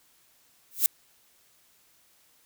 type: noise with exponential growth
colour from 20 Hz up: violet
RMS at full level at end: -17 dBFS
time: 0.71-0.86 s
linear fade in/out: 0 ms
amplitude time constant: 31 ms
effects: white hiss -63 dBFS RMS until 2.45 s